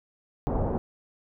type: low-pass noise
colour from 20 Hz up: pink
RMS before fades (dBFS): -27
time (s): 0.47-0.78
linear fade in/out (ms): 0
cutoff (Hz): 850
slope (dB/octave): 24
effects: none